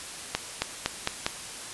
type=accelerating click train; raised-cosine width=0.2 ms; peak=-7 dBFS; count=5; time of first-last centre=0.35-1.265 s; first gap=270 ms; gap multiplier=0.89; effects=white hiss -39 dBFS RMS until 1.73 s + resampled to 24000 Hz